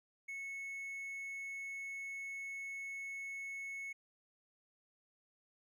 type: tone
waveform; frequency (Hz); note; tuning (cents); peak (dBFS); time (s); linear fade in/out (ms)
triangle; 2200; C#7; -14; -40; 0.28-3.93; 10
effects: none